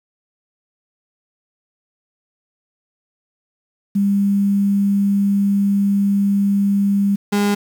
sine / 35% pulse tone pair in turn, 200 / 204 Hz, G3 / G#3, +35 / -31 cents, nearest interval unison, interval 34 cents, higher second, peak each -13 dBFS, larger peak neither, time 3.95-7.16 / 7.32-7.55 s, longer first, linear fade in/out 10 ms, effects 7-bit

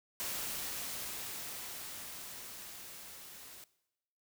white noise with level ramp, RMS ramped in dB -38 to -52 dBFS, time 0.2-3.64 s, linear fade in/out 0 ms, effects noise-tail reverb RT60 0.9 s tail -19 dB re dry

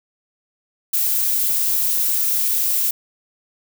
violet noise, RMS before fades -19 dBFS, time 0.93-2.91 s, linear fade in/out 5 ms, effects none

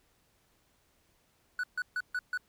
triangle tone bursts, 1480 Hz, F#6, in tune, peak -28 dBFS, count 5, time 1.59-2.375 s, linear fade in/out 2 ms, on 45 ms, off 140 ms, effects pink hiss -70 dBFS RMS until 2.48 s

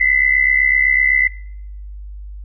sine tone pair together, 1993.1 / 2061 Hz, B6 / C7, +15 / -27 cents, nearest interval minor second, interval 58 cents, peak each -14 dBFS, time 0-1.28 s, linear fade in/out 10 ms, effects noise-tail reverb RT60 0.8 s tail -25 dB re dry + added 50 Hz sine -29 dBFS peak until 2.44 s

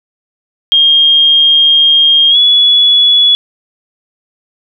sine tone with pitch glide, 3227 to 3397 Hz, G7 to G#7, +50 to +38 cents, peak -4 dBFS, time 0.72-3.35 s, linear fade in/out 0 ms, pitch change +88 cents, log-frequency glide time 2.3-2.37 s, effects none

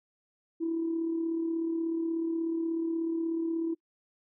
sine tone with amplitude modulation, 329.6 Hz, E4, in tune, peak -25 dBFS, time 0.6-3.75 s, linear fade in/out 20 ms, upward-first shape sine, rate 36.5 Hz, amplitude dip 45%, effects noise-tail reverb RT60 0.1 s tail -25 dB re dry + tanh soft clip ceiling -22 dBFS

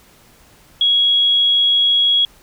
sine tone, 3322 Hz, G#7, in tune, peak -11 dBFS, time 0.81-2.25 s, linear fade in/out 2 ms, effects pink hiss -49 dBFS RMS until 2.42 s

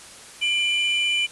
triangle tone pair together, 2379 / 2997 Hz, D7 / F#7, +22 / +22 cents, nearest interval major third, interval 400 cents, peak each -21 dBFS, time 0.41-1.27 s, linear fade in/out 20 ms, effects white hiss -43 dBFS RMS until 1.31 s + resampled to 24000 Hz

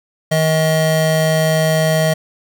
square tone pair together, 158.5 / 634 Hz, D#3 / D#5, +32 / +32 cents, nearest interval 2 octaves, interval 2400 cents, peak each -16 dBFS, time 0.31-2.14 s, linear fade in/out 10 ms, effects none

